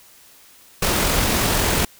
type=noise with amplitude modulation; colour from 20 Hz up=pink; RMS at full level=-18 dBFS; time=0.82-1.85 s; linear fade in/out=5 ms; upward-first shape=sine; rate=44.1 Hz; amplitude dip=25%; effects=white hiss -49 dBFS RMS until 1.99 s